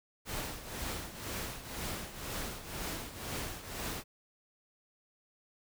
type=noise with tremolo; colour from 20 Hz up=pink; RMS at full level=-37 dBFS; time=0.25-4.04 s; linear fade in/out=50 ms; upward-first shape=triangle; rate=2 Hz; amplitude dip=75%; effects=none